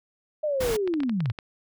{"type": "linear sweep", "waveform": "sine", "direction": "down", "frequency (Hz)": [622.3, 102.4], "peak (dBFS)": -23, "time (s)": [0.43, 1.32], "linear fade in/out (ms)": 10}
{"type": "noise", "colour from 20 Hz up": "pink", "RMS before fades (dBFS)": -31, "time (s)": [0.6, 0.77], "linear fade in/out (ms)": 10}
{"type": "clicks", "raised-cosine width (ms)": 0.3, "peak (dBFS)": -20, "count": 9, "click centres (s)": [0.876, 0.939, 1.004, 1.034, 1.095, 1.205, 1.258, 1.3, 1.388]}
{"effects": []}